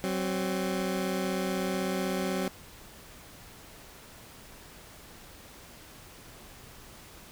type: tone pair together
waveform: 20% pulse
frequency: 188.03 / 264 Hz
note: F#3 / C4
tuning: +28 / +16 cents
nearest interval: tritone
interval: 588 cents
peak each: -25 / -29 dBFS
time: 0.04-2.48 s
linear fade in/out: 0 ms
effects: pink hiss -50 dBFS RMS until 7.31 s